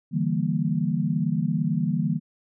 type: chord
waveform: sine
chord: E half-diminished seventh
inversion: third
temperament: equal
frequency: 146.83 / 164.81 / 196 / 233.1 Hz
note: D3 / E3 / G3 / Bb3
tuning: 0 / 0 / 0 / 0 cents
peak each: -28 / -25 / -28 / -28 dBFS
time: 0.11-2.2 s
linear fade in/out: 50 ms
effects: none